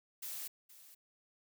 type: noise with echo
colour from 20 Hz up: blue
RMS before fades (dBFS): -43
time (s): 0.22-0.48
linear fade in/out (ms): 10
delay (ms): 470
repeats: 1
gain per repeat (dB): -15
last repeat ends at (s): 0.95
effects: none